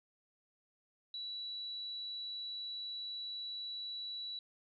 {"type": "tone", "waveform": "sine", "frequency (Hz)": 3932, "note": "B7", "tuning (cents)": -8, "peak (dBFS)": -40, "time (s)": [1.14, 4.39], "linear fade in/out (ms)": 2, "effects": []}